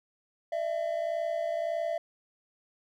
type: tone pair together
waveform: triangle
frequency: 607 / 668.7 Hz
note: D#5 / E5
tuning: -43 / +25 cents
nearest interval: major second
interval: 168 cents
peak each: -32 / -28 dBFS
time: 0.52-1.98 s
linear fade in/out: 5 ms
effects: none